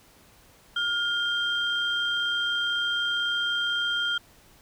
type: tone pair together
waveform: sine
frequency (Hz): 1416 / 3182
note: F6 / G7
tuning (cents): +23 / +25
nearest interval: octave + major second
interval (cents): 1402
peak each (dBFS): -26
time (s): 0.76-4.18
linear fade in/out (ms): 5
effects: tanh soft clip ceiling -17 dBFS + pink hiss -56 dBFS RMS until 4.61 s